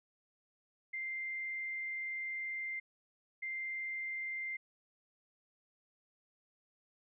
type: tone bursts at uneven times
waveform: sine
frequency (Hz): 2093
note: C7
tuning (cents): 0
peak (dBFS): -37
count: 2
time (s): 0.93-2.8 / 3.42-4.57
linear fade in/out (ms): 10
effects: none

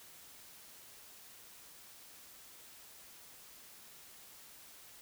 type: silence
effects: white hiss -56 dBFS RMS until 5.01 s

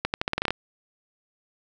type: accelerating click train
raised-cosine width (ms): 0.3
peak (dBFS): -8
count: 10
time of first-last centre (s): 0.05-0.506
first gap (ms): 89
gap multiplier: 0.85
effects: none

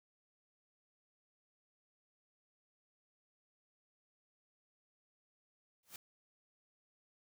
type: noise with exponential growth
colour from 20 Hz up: white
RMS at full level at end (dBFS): -45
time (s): 5.83-5.96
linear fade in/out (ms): 2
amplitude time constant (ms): 28
effects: none

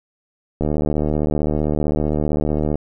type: click train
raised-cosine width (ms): 2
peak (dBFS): -7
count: 163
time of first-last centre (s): 0.61-2.756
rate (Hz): 75.5
effects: none

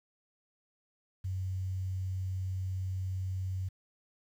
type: tone with quantisation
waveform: sine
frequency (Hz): 93.7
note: F#2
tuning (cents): +22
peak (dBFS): -32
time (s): 1.24-3.69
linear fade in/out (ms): 10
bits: 10
effects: none

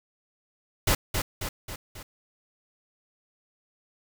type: noise with echo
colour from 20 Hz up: pink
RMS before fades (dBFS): -22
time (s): 0.87-0.95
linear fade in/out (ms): 5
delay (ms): 270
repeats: 4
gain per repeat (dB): -5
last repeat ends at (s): 2.03
effects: none

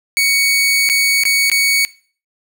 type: tone with dropouts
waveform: sawtooth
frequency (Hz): 2234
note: C#7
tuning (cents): +13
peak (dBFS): -8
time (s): 0.17-1.85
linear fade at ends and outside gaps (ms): 0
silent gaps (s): 0.89-0.898 / 1.236-1.253 / 1.499-1.516
effects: noise-tail reverb RT60 0.4 s tail -19 dB re dry

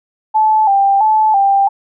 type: tone with vibrato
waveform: sine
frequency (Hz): 828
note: G#5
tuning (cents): -5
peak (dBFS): -8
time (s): 0.34-1.69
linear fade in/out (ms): 20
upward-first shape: square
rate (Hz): 1.5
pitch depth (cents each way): 80
effects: none

